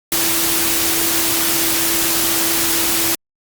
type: tone in noise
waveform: sine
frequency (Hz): 332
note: E4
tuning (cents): +12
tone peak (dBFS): -25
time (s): 0.12-3.15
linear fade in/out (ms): 2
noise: white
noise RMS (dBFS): -17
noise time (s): 0.12-3.15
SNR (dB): -11
effects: Opus 48 kbps